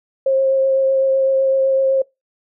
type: tone with vibrato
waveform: sine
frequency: 535 Hz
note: C5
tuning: 38 cents sharp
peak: -12 dBFS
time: 0.26-2.02 s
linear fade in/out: 5 ms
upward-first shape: triangle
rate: 7.9 Hz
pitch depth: 14 cents each way
effects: noise-tail reverb RT60 0.2 s tail -23 dB re dry